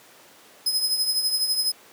sawtooth tone with tremolo, 5080 Hz, D#8, 35 cents sharp, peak -16 dBFS, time 0.66-1.72 s, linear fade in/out 5 ms, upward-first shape triangle, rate 12 Hz, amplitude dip 65%, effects pink hiss -50 dBFS RMS until 1.92 s + high-pass 300 Hz 12 dB/octave

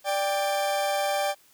40% pulse tone pair together, 587.6 / 790 Hz, D5 / G5, +1 / +13 cents, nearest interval perfect fourth, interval 512 cents, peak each -26 / -26 dBFS, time 0.04-1.35 s, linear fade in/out 50 ms, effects white hiss -59 dBFS RMS until 1.53 s

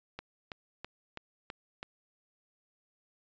click train, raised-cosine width 0.3 ms, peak -24 dBFS, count 6, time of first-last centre 0.19-1.829 s, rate 3.05 Hz, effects resampled to 16000 Hz

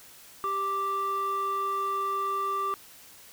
sine tone pair together, 393.5 / 1174.7 Hz, G4 / D6, +7 / 0 cents, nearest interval octave + perfect fifth, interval 1893 cents, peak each -33 / -25 dBFS, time 0.44-2.74 s, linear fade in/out 0 ms, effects tanh soft clip ceiling -24 dBFS + white hiss -51 dBFS RMS until 3.32 s

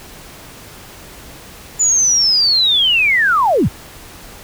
sine linear sweep, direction down, 7040 to 41.44 Hz, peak -10 dBFS, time 1.79-3.69 s, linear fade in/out 20 ms, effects pink hiss -37 dBFS RMS until 4.43 s

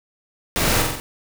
pink noise with echo, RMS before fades -21 dBFS, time 0.56-0.82 s, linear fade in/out 0 ms, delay 45 ms, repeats 4, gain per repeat -3 dB, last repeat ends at 1 s, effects none

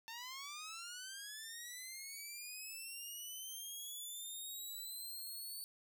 10% pulse linear sweep, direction up, 893 to 4509 Hz, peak -38 dBFS, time 0.08-5.64 s, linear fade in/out 0 ms, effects none

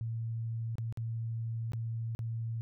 sine tone with dropouts, 114.1 Hz, A#2, 37 cents flat, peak -33 dBFS, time 0.01-2.61 s, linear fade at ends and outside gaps 0 ms, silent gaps 0.755-0.783 / 0.925-0.973 / 1.72-1.734 / 2.15-2.191 s, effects none

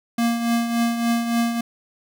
square tone with tremolo, 233.7 Hz, A#3, 5 cents sharp, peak -17 dBFS, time 0.18-1.61 s, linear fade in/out 5 ms, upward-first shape triangle, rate 3.5 Hz, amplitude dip 60%, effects none

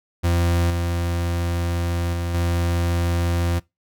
40% pulse tone with level steps, 86 Hz, F2, 26 cents flat, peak -16 / -20 / -22 / -18 dBFS, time 0.23-3.6 s, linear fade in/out 20 ms, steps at 0.7 / 2.13 / 2.34 s, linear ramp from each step 5 ms, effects noise-tail reverb RT60 0.2 s tail -22 dB re dry

